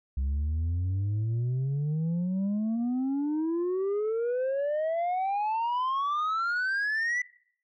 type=exponential sweep; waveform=sine; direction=up; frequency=65.5 to 2000 Hz; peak=-23 dBFS; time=0.17-7.22 s; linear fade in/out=5 ms; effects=noise-tail reverb RT60 0.6 s tail -22 dB re dry + tanh soft clip ceiling -25 dBFS